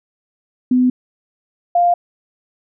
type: tone pair in turn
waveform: sine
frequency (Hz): 251.6 / 699.6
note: B3 / F5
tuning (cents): +32 / +3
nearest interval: octave + tritone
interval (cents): 1771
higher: second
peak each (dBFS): -10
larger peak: neither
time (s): 0.71-0.9 / 1.75-1.94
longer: neither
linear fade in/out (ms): 5
effects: none